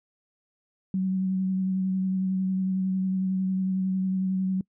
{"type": "tone with vibrato", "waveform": "sine", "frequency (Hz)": 188.4, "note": "F#3", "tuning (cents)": 32, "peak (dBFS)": -23, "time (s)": [0.94, 4.61], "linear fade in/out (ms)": 2, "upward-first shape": "sine", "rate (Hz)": 11, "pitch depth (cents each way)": 17, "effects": ["noise-tail reverb RT60 0.1 s tail -25 dB re dry"]}